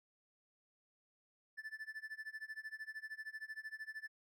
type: tone with tremolo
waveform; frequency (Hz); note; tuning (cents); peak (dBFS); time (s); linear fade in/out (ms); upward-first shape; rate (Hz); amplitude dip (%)
triangle; 1753; A6; -7; -40; 1.57-4.08; 20; sine; 13; 95
effects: none